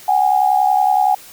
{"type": "tone pair together", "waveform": "sine", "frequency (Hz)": [750, 820.7], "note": ["F#5", "G#5"], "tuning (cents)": [23, -21], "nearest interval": "major second", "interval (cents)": 156, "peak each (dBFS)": -14, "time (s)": [0.08, 1.15], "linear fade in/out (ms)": 5, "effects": ["white hiss -40 dBFS RMS until 1.32 s"]}